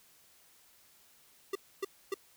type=tone bursts; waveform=square; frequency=392 Hz; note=G4; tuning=in tune; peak=-32 dBFS; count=3; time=1.53-2.142 s; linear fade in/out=5 ms; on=24 ms; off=270 ms; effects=white hiss -63 dBFS RMS until 2.36 s